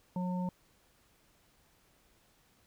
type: harmonic tone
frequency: 181.1 Hz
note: F#3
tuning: 37 cents flat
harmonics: 1 / 3 / 5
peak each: -32 / -44 / -42 dBFS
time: 0.16-0.49 s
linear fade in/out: 2 ms
effects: pink hiss -68 dBFS RMS until 2.66 s